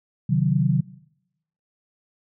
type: chord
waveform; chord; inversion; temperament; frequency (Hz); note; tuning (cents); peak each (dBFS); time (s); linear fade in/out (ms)
sine; C diminished; none; equal with one note detuned; 133.87 / 155.56 / 185; C3 / Eb3 / Gb3; +40 / 0 / 0; -21 / -21 / -22; 0.29-0.81; 10
effects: noise-tail reverb RT60 0.8 s tail -20 dB re dry